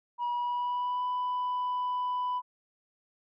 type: tone with pitch glide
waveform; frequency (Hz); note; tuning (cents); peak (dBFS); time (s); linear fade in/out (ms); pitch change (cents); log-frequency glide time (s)
sine; 965 to 993.9; B5 to B5; -40 to +11; -26; 0.18-2.42; 50; +51; 0.3-1.04
effects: tanh soft clip ceiling -27 dBFS